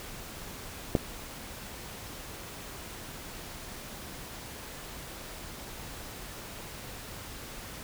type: clicks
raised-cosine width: 2 ms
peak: -9 / -25 dBFS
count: 2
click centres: 0.952 / 0.966 s
effects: pink hiss -43 dBFS RMS until 7.83 s